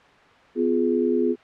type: chord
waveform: sine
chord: F diminished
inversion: second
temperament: just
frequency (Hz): 251.4 / 349.2 / 419.1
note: Cb4 / F4 / Ab4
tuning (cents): +31 / 0 / +16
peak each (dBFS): -23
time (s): 0.55-1.36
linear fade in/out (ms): 50
effects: white hiss -51 dBFS RMS until 1.43 s + low-pass 2000 Hz 12 dB/octave